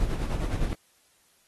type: noise with tremolo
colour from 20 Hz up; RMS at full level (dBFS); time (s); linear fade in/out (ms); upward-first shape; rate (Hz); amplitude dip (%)
brown; -25; 0-0.73; 0; sine; 9.8; 55
effects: white hiss -64 dBFS RMS until 1.47 s + AAC 32 kbps